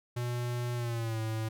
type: tone with pitch glide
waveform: square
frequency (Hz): 121.4 to 110.68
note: B2 to A2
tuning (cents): -29 to +11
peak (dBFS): -32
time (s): 0.16-1.49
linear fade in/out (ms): 10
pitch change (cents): -160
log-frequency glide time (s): 0.75-1.2
effects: none